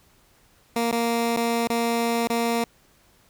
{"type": "tone with dropouts", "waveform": "15% pulse", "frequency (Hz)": 233.1, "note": "A#3", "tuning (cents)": 0, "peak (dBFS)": -15, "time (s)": [0.76, 2.64], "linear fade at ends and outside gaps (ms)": 2, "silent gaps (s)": [[0.914, 0.926], [1.364, 1.371], [1.674, 1.7], [2.273, 2.3]], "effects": ["pink hiss -59 dBFS RMS until 3.29 s"]}